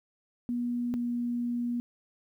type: tone pair in turn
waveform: sine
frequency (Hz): 241.6 / 240.2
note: B3 / B3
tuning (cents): -38 / -48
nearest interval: unison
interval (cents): 10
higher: first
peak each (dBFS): -28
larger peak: neither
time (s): 0.49-0.94 / 0.94-1.8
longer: second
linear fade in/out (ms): 0
effects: 11-bit